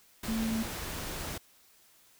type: tone in noise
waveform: sine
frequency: 223.5 Hz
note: A3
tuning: 27 cents sharp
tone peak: -29 dBFS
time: 0.28-0.63 s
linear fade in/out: 5 ms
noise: pink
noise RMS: -38 dBFS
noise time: 0.23-1.38 s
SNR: +6 dB
effects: white hiss -62 dBFS RMS until 2.19 s